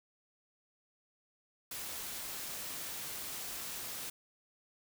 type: noise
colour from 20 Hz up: white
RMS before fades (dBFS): -42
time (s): 1.71-4.1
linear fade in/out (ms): 5
effects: none